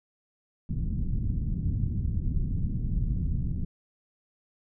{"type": "low-pass noise", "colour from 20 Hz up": "pink", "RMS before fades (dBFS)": -28, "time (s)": [0.69, 3.65], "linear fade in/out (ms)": 5, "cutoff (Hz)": 200, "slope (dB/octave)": 24, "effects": []}